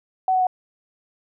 sine tone with pitch steps, 751 / 744.1 / 737.2 Hz, F#5 / F#5 / F#5, +26 / +10 / -7 cents, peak -16 dBFS, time 0.28-0.469 s, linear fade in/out 2 ms, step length 63 ms, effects none

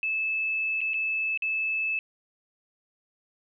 sine tone with dropouts, 2615 Hz, E7, 15 cents flat, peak -25 dBFS, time 0.03-1.99 s, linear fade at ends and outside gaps 1 ms, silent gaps 0.807-0.814 / 0.935-0.941 / 1.375-1.422 s, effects none

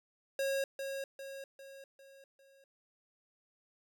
square tone with echo, 545 Hz, C#5, 29 cents flat, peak -32 dBFS, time 0.39-0.64 s, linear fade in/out 2 ms, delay 400 ms, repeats 5, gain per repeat -6 dB, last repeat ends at 2.64 s, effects none

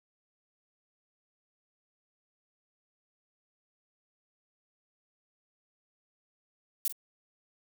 violet noise with echo, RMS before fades -29 dBFS, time 6.85-6.88 s, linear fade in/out 2 ms, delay 45 ms, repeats 1, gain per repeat -12 dB, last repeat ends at 6.925 s, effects none

